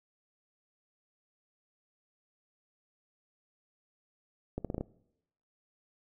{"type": "accelerating click train", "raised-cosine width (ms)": 2, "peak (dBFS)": -21, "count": 6, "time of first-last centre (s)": [4.58, 4.81], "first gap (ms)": 67, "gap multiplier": 0.81, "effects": ["noise-tail reverb RT60 0.8 s tail -21 dB re dry"]}